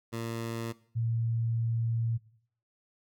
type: tone pair in turn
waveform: 15% pulse / sine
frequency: 115 / 115 Hz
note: A#2 / A#2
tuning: -23 / -23 cents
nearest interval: unison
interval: 0 cents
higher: neither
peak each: -27 dBFS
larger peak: neither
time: 0.12-0.73 / 0.95-2.18 s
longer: second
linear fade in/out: 20 ms
effects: noise-tail reverb RT60 0.6 s tail -19 dB re dry